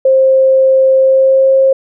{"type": "tone with pitch glide", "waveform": "sine", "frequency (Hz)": [529, 534.5], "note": ["C5", "C5"], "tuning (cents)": [19, 37], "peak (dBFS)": -5, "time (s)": [0.05, 1.73], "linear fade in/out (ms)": 5, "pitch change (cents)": 18, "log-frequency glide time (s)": [0.97, 1.52], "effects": []}